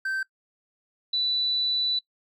triangle / sine tone pair in turn, 1554 / 3970 Hz, G6 / B7, -16 / +8 cents, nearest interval octave + major third, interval 1624 cents, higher second, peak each -24 / -23 dBFS, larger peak second, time 0.05-0.23 / 1.13-1.99 s, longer second, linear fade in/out 5 ms, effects noise-tail reverb RT60 0.1 s tail -21 dB re dry

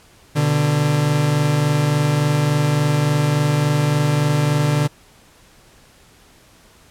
40% pulse tone pair together, 124.2 / 147.7 Hz, B2 / D3, +10 / +10 cents, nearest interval minor third, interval 300 cents, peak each -21 / -15 dBFS, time 0.35-4.88 s, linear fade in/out 20 ms, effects pink hiss -50 dBFS RMS until 6.9 s + low-pass 12000 Hz 12 dB/octave

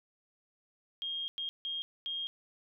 sine tone bursts at uneven times, 3234 Hz, G#7, 47 cents flat, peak -34 dBFS, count 4, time 1.02-1.28 / 1.38-1.49 / 1.65-1.82 / 2.06-2.27 s, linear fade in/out 0 ms, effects none

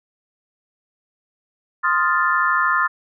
sine chord, F dominant seventh, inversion second, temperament equal, 1046.5 / 1244.5 / 1396.9 / 1760 Hz, C6 / Eb6 / F6 / A6, 0 / 0 / 0 / 0 cents, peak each -21 dBFS, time 1.83-2.88 s, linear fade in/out 20 ms, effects none

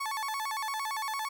35% pulse tone with vibrato, 983 Hz, B5, 8 cents flat, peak -30 dBFS, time 0-1.29 s, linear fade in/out 10 ms, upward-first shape square, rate 8.8 Hz, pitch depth 210 cents each way, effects none

